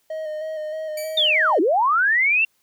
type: tone with vibrato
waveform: triangle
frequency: 622.3 Hz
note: D#5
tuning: in tune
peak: -24 dBFS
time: 0.1-1.59 s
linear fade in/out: 5 ms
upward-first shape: square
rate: 3.2 Hz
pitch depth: 23 cents each way
type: tone with exponential decay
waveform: 10% pulse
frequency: 2300 Hz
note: D7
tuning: 37 cents flat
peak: -21 dBFS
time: 0.97-1.53 s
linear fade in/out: 5 ms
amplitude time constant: 120 ms
type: linear two-way sweep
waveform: sine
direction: down then up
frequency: 3715 to 293.7 to 2746 Hz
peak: -15 dBFS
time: 1.17-2.45 s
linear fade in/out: 5 ms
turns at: 1.6 s
effects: white hiss -66 dBFS RMS until 2.62 s